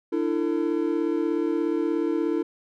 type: tone cluster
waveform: triangle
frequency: 298.9 / 335.7 / 450.5 Hz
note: D4 / E4 / A4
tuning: +31 / +32 / +41 cents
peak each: -25 / -23 / -27 dBFS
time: 0.12-2.43 s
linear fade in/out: 10 ms
effects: none